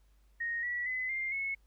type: tone with pitch steps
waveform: sine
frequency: 1864.7 / 1941.6 / 2022 / 2105 / 2192 Hz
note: A#6 / B6 / B6 / C7 / C#7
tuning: 0 / -30 / +40 / +10 / -20 cents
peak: -32 dBFS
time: 0.4-1.55 s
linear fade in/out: 10 ms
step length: 230 ms
effects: added 50 Hz sine -62 dBFS peak until 1.66 s + pink hiss -75 dBFS RMS until 1.66 s